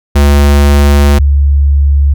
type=tone pair in turn; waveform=square / sine; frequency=71.5 / 70.68 Hz; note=D2 / C#2; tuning=-46 / +34 cents; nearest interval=unison; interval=20 cents; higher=first; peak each=-4 dBFS; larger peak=neither; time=0.15-1.19 / 1.19-2.14 s; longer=first; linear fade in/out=10 ms; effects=none